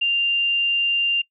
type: tone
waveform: sine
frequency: 2790 Hz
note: F7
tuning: 2 cents flat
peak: -17 dBFS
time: 0.01-1.22 s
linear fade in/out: 10 ms
effects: noise-tail reverb RT60 0.1 s tail -24 dB re dry